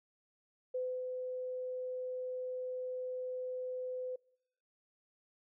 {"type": "tone with ADSR envelope", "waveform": "sine", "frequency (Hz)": 507, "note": "B4", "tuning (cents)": 45, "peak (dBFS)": -33, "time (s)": [0.74, 4.16], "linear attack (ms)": 9, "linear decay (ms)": 270, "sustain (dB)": -4, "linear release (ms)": 6, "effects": ["noise-tail reverb RT60 0.7 s tail -25 dB re dry"]}